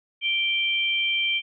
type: tone pair together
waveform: sine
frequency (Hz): 2352 / 3140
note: D7 / G7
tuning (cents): +2 / +2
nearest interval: perfect fourth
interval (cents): 500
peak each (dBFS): -24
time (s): 0.21-1.42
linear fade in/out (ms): 50
effects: none